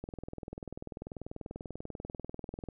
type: click train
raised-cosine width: 2 ms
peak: -27 dBFS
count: 55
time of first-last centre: 0.04-2.687 s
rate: 20.4 Hz
effects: none